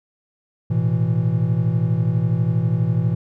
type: chord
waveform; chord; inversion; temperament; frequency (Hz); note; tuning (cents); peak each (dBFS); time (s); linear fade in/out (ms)
triangle; A suspended second; none; equal with one note detuned; 111.21 / 123.47 / 164.81; A2 / B2 / E3; +19 / 0 / 0; -19; 0.7-3.15; 10
effects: none